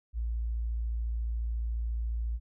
sine tone, 57.1 Hz, A#1, 35 cents flat, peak -29 dBFS, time 0.13-2.4 s, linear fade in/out 50 ms, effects none

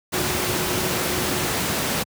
sine tone in noise, 363.4 Hz, F#4, 31 cents flat, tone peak -30 dBFS, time 0.13-1.48 s, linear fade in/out 20 ms, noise pink, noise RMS -23 dBFS, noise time 0.12-2.04 s, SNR -10 dB, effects high-pass 100 Hz 12 dB/octave

